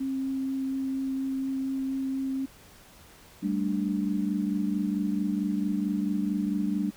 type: tone with vibrato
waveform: sine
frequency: 267.1 Hz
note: C4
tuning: 36 cents sharp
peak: -27 dBFS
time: 0-2.46 s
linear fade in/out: 10 ms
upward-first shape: triangle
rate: 4.2 Hz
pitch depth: 9 cents each way
type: chord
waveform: sine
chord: G suspended second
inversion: none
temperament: just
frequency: 196 / 220.5 / 294 Hz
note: G3 / A3 / D4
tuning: 0 / +4 / +2 cents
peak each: -28 / -31 / -30 dBFS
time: 3.42-6.91 s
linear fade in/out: 20 ms
effects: pink hiss -53 dBFS RMS until 6.96 s